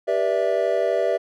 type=chord; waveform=triangle; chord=E minor seventh; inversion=first; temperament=equal with one note detuned; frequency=392 / 483.7 / 587.3 / 659.3 Hz; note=G4 / B4 / D5 / E5; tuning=0 / -36 / 0 / 0 cents; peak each=-24 / -23 / -22 / -21 dBFS; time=0.07-1.18 s; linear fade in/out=20 ms; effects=none